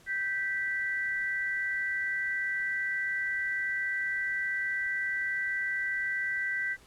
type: tone pair together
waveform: sine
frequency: 1561.2 / 1967 Hz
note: G6 / B6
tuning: -8 / -7 cents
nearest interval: major third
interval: 401 cents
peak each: -32 / -31 dBFS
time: 0.06-6.77 s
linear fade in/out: 50 ms
effects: pink hiss -58 dBFS RMS until 6.86 s + low-pass 11000 Hz 12 dB/octave